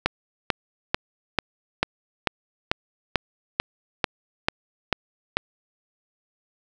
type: click train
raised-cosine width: 0.3 ms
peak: -3 dBFS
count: 13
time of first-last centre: 0.06-5.37 s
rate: 2.26 Hz
effects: none